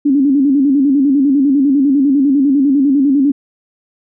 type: tone with vibrato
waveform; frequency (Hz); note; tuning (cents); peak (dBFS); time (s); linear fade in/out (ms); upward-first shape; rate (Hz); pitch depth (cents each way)
sine; 277.2; C#4; 0; -8; 0.05-3.32; 10; square; 10; 78
effects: none